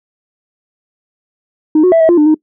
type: tone with pitch steps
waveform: sine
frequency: 309.3 / 365.6 / 659 / 644 / 347.1 / 300.1 / 310 Hz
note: D#4 / F#4 / E5 / E5 / F4 / D4 / D#4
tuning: -10 / -21 / -1 / -41 / -11 / +38 / -6 cents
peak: -3 dBFS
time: 1.75-2.345 s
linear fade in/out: 5 ms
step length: 85 ms
effects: noise-tail reverb RT60 0.1 s tail -23 dB re dry + tanh soft clip ceiling -3 dBFS